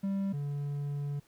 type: tone pair in turn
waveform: triangle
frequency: 196 / 143.52 Hz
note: G3 / D3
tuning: 0 / -40 cents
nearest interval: perfect fourth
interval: 540 cents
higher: first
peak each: -27 / -30 dBFS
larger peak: first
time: 0.03-0.33 / 0.33-1.2 s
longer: second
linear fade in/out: 10 ms
effects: pink hiss -66 dBFS RMS until 1.27 s